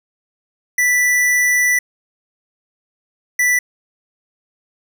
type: tone bursts at uneven times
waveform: square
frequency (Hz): 1974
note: B6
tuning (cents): -1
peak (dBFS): -13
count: 2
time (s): 0.78-1.79 / 3.39-3.59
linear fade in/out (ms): 5
effects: none